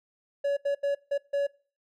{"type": "tone bursts at uneven times", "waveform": "triangle", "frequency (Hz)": 565, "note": "C#5", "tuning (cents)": 33, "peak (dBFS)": -22, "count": 5, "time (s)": [[0.44, 0.57], [0.65, 0.75], [0.83, 0.95], [1.11, 1.18], [1.33, 1.47]], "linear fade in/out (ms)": 10, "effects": ["noise-tail reverb RT60 0.4 s tail -23 dB re dry"]}